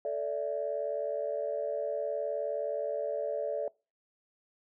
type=chord; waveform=sine; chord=A suspended fourth; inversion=none; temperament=equal with one note detuned; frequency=440 / 579.9 / 659.3 Hz; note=A4 / D5 / E5; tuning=0 / -22 / 0 cents; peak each=-36 / -32 / -36 dBFS; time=0.05-3.68 s; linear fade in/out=2 ms; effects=noise-tail reverb RT60 0.3 s tail -24 dB re dry + tanh soft clip ceiling -21 dBFS